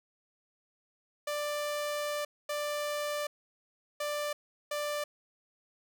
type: tone bursts at uneven times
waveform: sawtooth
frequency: 590 Hz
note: D5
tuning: 8 cents sharp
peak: -28 dBFS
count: 4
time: 1.27-2.25 / 2.49-3.27 / 4-4.33 / 4.71-5.04 s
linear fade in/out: 5 ms
effects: none